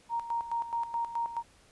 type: tone with tremolo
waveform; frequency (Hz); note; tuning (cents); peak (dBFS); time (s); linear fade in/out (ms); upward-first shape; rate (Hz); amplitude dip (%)
sine; 932.3; A#5; 0; -28; 0.09-1.43; 50; square; 4.7; 70
effects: pink hiss -61 dBFS RMS until 1.71 s + resampled to 24000 Hz